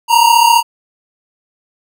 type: tone pair together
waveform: square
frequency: 918 / 953 Hz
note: A#5 / A#5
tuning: -27 / +38 cents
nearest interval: minor second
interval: 65 cents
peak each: -10 dBFS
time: 0.08-0.63 s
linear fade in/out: 50 ms
effects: none